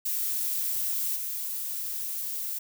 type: noise with level steps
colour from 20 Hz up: violet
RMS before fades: -29 / -33 dBFS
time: 0.05-2.59 s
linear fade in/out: 10 ms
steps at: 1.15 s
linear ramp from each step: 20 ms
effects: none